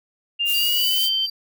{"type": "tone with pitch glide", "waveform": "sine", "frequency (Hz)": [2801, 3108], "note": ["F7", "G7"], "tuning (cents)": [4, -16], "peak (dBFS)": -19, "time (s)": [0.39, 1.27], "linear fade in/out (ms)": 20, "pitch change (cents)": 180, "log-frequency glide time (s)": [0.55, 1.06]}
{"type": "noise", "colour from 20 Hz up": "violet", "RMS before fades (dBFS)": -25, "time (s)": [0.45, 1.1], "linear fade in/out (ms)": 50}
{"type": "tone with tremolo", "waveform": "triangle", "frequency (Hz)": 4695, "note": "D8", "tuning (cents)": -1, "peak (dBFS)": -24, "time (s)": [0.54, 1.3], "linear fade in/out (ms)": 5, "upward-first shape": "triangle", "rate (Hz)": 4.2, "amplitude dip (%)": 60}
{"effects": []}